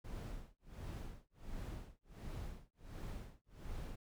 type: noise with tremolo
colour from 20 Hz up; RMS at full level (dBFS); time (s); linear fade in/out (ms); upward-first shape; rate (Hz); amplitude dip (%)
brown; -44; 0.04-3.96; 10; sine; 1.4; 100
effects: none